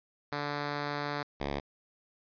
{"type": "tone pair in turn", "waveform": "5% pulse", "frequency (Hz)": [145.5, 70.68], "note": ["D3", "C#2"], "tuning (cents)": [-16, 34], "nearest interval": "octave", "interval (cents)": 1250, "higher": "first", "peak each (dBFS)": -21, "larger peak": "neither", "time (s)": [[0.32, 1.23], [1.4, 1.6]], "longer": "first", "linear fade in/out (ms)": 5, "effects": ["resampled to 11025 Hz"]}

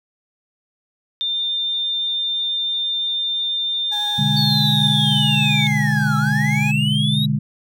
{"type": "tone", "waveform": "sine", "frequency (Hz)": 3603, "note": "A7", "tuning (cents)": 40, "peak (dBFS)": -19, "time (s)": [1.21, 5.67], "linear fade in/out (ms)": 0}
{"type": "tone with vibrato", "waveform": "35% pulse", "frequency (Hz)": 830.6, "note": "G#5", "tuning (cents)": 0, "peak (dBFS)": -26, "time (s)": [3.91, 6.72], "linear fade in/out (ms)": 20, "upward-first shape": "square", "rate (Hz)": 11, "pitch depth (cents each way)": 8}
{"type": "chord", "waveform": "sine", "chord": "G# diminished", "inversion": "first", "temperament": "equal", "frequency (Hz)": [123.47, 146.83, 207.7], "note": ["B2", "D3", "G#3"], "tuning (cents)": [0, 0, 0], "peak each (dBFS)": [-23, -19, -21], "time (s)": [4.18, 7.39], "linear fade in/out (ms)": 10}
{"type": "linear two-way sweep", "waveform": "triangle", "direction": "down then up", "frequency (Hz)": [4462, 1305, 3867], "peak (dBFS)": -19, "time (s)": [4.36, 7.26], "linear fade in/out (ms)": 10, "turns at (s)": 6.17}
{"effects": []}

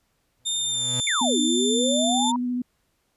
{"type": "tone with exponential growth", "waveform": "35% pulse", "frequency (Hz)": 125.7, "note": "B2", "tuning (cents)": 31, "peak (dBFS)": -25, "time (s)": [0.4, 1], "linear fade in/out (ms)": 0, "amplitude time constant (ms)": 130}
{"type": "tone with pitch glide", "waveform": "25% pulse", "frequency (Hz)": [3623, 3561], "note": ["A7", "A7"], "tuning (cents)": [50, 20], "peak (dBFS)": -19, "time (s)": [0.45, 2.32], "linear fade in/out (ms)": 20, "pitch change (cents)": -30, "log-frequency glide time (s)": [0.58, 0.91]}
{"type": "exponential two-way sweep", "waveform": "sine", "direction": "down then up", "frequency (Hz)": [2326, 291.2, 978], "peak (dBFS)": -23, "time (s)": [1.07, 2.36], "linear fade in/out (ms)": 2, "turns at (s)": 1.4}
{"type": "tone with vibrato", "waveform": "sine", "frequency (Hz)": 246.9, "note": "B3", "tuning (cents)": 0, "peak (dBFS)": -23, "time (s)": [1.21, 2.62], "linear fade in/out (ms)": 5, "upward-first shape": "sine", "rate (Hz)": 14, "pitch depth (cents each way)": 14}
{"effects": ["pink hiss -70 dBFS RMS until 3.16 s", "resampled to 32000 Hz"]}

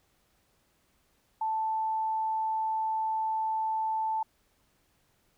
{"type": "tone", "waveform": "sine", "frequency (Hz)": 880, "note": "A5", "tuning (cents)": 0, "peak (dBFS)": -27, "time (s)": [1.41, 4.23], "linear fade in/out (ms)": 5, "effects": ["pink hiss -70 dBFS RMS until 5.37 s"]}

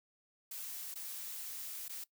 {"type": "noise with dropouts", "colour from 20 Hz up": "blue", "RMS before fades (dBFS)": -44, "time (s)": [0.51, 2.04], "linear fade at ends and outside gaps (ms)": 5, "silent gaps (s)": [[0.942, 0.956], [1.882, 1.893]], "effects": ["noise-tail reverb RT60 0.1 s tail -19 dB re dry"]}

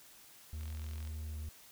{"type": "tone with vibrato", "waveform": "triangle", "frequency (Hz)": 77.1, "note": "D#2", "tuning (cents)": -15, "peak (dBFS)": -37, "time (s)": [0.53, 1.49], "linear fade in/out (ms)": 0, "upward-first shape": "sine", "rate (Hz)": 2, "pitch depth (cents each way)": 8}
{"type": "click train", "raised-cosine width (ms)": 0.2, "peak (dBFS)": -37, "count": 21, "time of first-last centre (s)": [0.61, 1.074], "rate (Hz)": 43.1}
{"effects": ["white hiss -58 dBFS RMS until 1.71 s"]}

